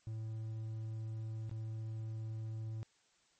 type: tone with dropouts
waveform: triangle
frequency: 110.6 Hz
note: A2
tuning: 9 cents sharp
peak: -37 dBFS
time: 0.07-2.83 s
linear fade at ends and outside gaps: 0 ms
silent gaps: 1.495-1.513 s
effects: white hiss -72 dBFS RMS until 3.39 s + MP3 32 kbps